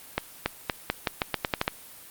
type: accelerating click train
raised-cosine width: 0.3 ms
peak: -7 dBFS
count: 11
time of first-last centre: 0.18-1.679 s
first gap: 280 ms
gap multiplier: 0.85
effects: white hiss -47 dBFS RMS until 2.1 s + Opus 32 kbps